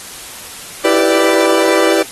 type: chord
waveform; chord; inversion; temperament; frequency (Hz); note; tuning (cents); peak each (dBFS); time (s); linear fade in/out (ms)
40% pulse; E minor seventh; none; equal with one note detuned; 329.6 / 390.4 / 493.9 / 587.3; E4 / G4 / B4 / D5; 0 / -7 / 0 / 0; -16; 0.84-2.03; 10
effects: white hiss -31 dBFS RMS until 2.11 s + AAC 32 kbps